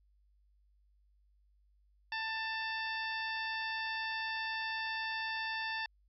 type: harmonic tone with a mistuned harmonic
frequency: 888 Hz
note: A5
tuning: 16 cents sharp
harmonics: 1 / 2 / 3 / 4 / 5 / 6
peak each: -41 / -38 / -43 / -46 / -47 / -51 dBFS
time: 2.12-5.86 s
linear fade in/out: 2 ms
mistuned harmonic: 5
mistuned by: +53 cents
effects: added 50 Hz sine -66 dBFS peak until 6.08 s